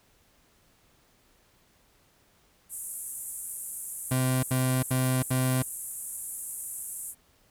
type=band-pass noise; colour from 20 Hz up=white; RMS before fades=-38 dBFS; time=2.69-7.15 s; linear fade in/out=50 ms; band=8000 to 12000 Hz; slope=48 dB/octave
type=tone bursts; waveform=30% pulse; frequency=129 Hz; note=C3; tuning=24 cents flat; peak=-21 dBFS; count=4; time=4.11-5.624 s; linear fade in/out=5 ms; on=320 ms; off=78 ms
effects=pink hiss -64 dBFS RMS until 7.5 s